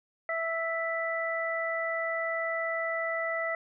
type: harmonic tone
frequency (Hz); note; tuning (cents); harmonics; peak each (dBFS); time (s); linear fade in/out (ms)
659.3; E5; 0; 1 / 2 / 3; -32 / -36 / -32; 0.29-3.55; 2
effects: none